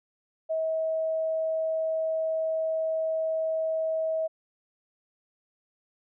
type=tone; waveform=sine; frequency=641 Hz; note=E5; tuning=49 cents flat; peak=-25 dBFS; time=0.49-4.28 s; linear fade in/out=20 ms; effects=none